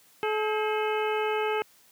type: harmonic tone with a mistuned harmonic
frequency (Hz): 429.2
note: A4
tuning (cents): -43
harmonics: 1 / 2 / 3 / 4 / 5 / 6 / 7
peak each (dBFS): -27 / -31 / -35 / -38 / -38 / -37 / -41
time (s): 0.23-1.62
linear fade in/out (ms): 0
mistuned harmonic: 4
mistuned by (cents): -110
effects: white hiss -59 dBFS RMS until 1.91 s + high-pass 100 Hz 12 dB/octave